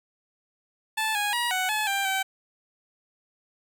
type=tone with pitch steps; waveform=15% pulse; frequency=875 / 826 / 957 / 744 / 857 / 790 / 770 Hz; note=A5 / G#5 / A#5 / F#5 / A5 / G5 / G5; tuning=-10 / -10 / +45 / +9 / -46 / +13 / -31 cents; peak=-18 dBFS; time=0.97-2.23 s; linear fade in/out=10 ms; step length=180 ms; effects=none